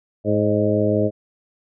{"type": "harmonic tone with a mistuned harmonic", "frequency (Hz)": 105.7, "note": "G#2", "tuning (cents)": 31, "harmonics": [1, 2, 3, 4, 5, 6], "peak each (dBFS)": [-23, -23, -23, -23, -23, -23], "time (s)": [0.24, 1.11], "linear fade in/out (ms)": 50, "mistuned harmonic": 6, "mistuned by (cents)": -34, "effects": []}